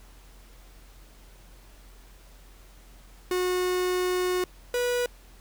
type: tone pair in turn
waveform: 45% pulse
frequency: 363.8 / 488.6 Hz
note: F#4 / B4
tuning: -29 / -19 cents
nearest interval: perfect fourth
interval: 510 cents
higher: second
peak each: -24 dBFS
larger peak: neither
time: 3.31-4.44 / 4.74-5.06 s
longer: first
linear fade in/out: 2 ms
effects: added 44 Hz sine -49 dBFS peak until 5.4 s + pink hiss -56 dBFS RMS until 5.4 s